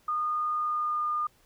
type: tone with pitch glide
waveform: sine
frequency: 1224 to 1214.1 Hz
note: D#6 to D#6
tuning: -29 to -43 cents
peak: -26 dBFS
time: 0.08-1.27 s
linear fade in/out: 5 ms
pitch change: -14 cents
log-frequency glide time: 0.54-1.06 s
effects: pink hiss -64 dBFS RMS until 1.45 s